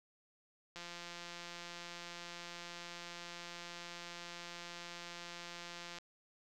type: click train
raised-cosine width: 0.2 ms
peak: -30 dBFS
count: 905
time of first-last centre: 0.76-5.985 s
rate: 173 Hz
effects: none